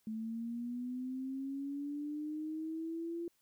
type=linear sweep; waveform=sine; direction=up; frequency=217.3 to 342.4 Hz; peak=-37 dBFS; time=0.07-3.28 s; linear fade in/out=2 ms; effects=white hiss -75 dBFS RMS until 3.41 s